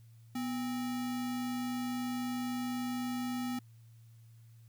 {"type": "tone with sample-and-hold", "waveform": "sine", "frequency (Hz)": 246.9, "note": "B3", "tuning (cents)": 0, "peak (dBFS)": -33, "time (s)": [0.35, 3.59], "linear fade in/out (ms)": 5, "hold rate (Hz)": 1050, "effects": ["added 114 Hz sine -54 dBFS peak until 4.68 s", "white hiss -72 dBFS RMS until 4.68 s"]}